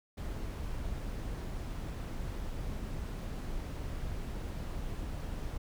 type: noise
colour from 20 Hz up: brown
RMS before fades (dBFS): -38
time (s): 0.17-5.58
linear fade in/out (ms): 10
effects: none